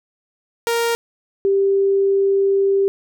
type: tone pair in turn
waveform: sawtooth / sine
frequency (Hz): 466.2 / 393.1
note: A#4 / G4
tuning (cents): 0 / +5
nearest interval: minor third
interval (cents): 295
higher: first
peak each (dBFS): -13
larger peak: neither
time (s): 0.67-0.95 / 1.45-2.88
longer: second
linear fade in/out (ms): 0
effects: none